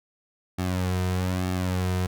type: tone with flanger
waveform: sawtooth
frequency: 91.7 Hz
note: F#2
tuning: 15 cents flat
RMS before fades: -26 dBFS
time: 0.58-2.07 s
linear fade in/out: 10 ms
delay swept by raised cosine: 2 to 3.6 ms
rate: 1.1 Hz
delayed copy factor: -0.65
effects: none